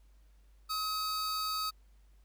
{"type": "tone pair together", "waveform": "45% pulse", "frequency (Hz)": [1271, 4590], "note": ["D#6", "D8"], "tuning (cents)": [36, -40], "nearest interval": "octave + minor seventh", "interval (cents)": 2224, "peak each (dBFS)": [-34, -36], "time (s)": [0.69, 1.71], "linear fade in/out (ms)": 20, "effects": ["added 50 Hz sine -58 dBFS peak until 2.24 s", "pink hiss -74 dBFS RMS until 2.24 s"]}